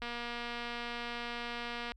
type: click train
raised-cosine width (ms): 0.3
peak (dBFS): -24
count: 453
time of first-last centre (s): 0.02-1.919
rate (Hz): 238
effects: added 50 Hz sine -56 dBFS peak until 1.96 s